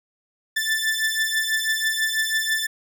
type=beating tone pair; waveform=sawtooth; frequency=1760 / 1766.1 Hz; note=A6 / A6; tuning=0 / +6 cents; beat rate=6.1 Hz; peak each=-21 / -20 dBFS; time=0.56-2.67 s; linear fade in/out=10 ms; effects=none